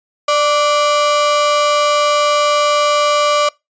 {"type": "ring-modulated tone", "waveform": "45% pulse", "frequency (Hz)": 880, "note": "A5", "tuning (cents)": 0, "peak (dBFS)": -8, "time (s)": [0.28, 3.49], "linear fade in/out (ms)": 5, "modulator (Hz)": 288, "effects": ["noise-tail reverb RT60 0.2 s tail -24 dB re dry", "resampled to 16000 Hz"]}